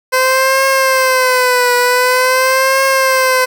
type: tone with vibrato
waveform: 15% pulse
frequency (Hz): 513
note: C5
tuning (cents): -34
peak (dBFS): -3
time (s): 0.12-3.46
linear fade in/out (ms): 20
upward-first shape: triangle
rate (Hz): 0.46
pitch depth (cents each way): 83
effects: none